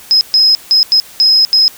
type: tone bursts at uneven times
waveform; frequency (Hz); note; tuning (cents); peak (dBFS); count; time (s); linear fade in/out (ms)
sine; 5110; D#8; +45; -5; 6; 0.11-0.21 / 0.34-0.55 / 0.71-0.83 / 0.92-1 / 1.2-1.45 / 1.53-1.68; 0
effects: white hiss -36 dBFS RMS until 1.77 s